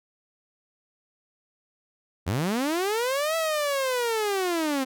sawtooth linear two-way sweep, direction up then down, 75.6 to 659.3 to 256.4 Hz, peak -20 dBFS, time 2.26-4.85 s, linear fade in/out 20 ms, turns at 3.36 s, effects none

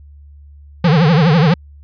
square tone with vibrato, 160.1 Hz, D#3, 50 cents sharp, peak -9 dBFS, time 0.84-1.54 s, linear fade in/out 5 ms, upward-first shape triangle, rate 12 Hz, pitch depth 240 cents each way, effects added 72 Hz sine -37 dBFS peak until 1.83 s + resampled to 11025 Hz

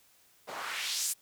white noise with band-pass filter sweep, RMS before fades -35 dBFS, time 0.47-1.14 s, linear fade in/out 20 ms, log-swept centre 600 to 10000 Hz, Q 1.6, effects white hiss -64 dBFS RMS until 1.21 s

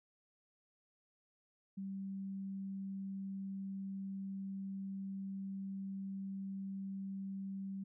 sine tone, 194.3 Hz, G3, 15 cents flat, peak -40 dBFS, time 1.77-7.84 s, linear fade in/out 10 ms, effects none

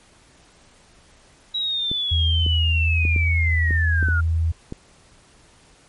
sine linear sweep, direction down, 3882 to 1389 Hz, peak -21 dBFS, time 1.54-4.21 s, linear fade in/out 10 ms
clicks, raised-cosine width 3 ms, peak -16 dBFS, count 8, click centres 1.915 / 2.464 / 3.052 / 3.162 / 3.708 / 4.028 / 4.086 / 4.724 s
sine tone with pitch glide, 81 to 81.85 Hz, E2 to E2, -30 to -12 cents, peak -17 dBFS, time 2.11-4.52 s, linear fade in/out 10 ms, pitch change +18 cents, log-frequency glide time 2.36-4.12 s
effects pink hiss -53 dBFS RMS until 5.88 s + MP3 48 kbps

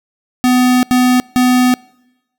square tone bursts at uneven times, 250.7 Hz, B3, 26 cents sharp, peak -9 dBFS, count 3, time 0.44-0.83 / 0.91-1.2 / 1.36-1.74 s, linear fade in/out 0 ms, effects noise-tail reverb RT60 1.0 s tail -26 dB re dry

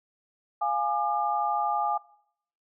sine chord, D diminished, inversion first, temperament equal with one note detuned, 698.5 / 830.6 / 1200.7 Hz, F5 / Ab5 / D6, 0 / 0 / +38 cents, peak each -31 / -26 / -30 dBFS, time 0.61-1.98 s, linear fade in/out 10 ms, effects noise-tail reverb RT60 0.7 s tail -22 dB re dry

